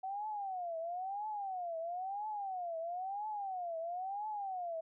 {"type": "tone with vibrato", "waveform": "sine", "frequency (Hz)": 749, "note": "F#5", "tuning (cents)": 21, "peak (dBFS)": -37, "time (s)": [0.03, 4.81], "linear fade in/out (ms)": 10, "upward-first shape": "triangle", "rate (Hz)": 1, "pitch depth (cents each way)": 260, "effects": []}